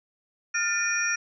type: tone cluster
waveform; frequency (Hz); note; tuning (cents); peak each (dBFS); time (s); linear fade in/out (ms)
sine; 1404 / 1799 / 2437 / 5680; F6 / A6 / D#7 / F8; +9 / +38 / -37 / +28; -29; 0.54-1.16; 10
effects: none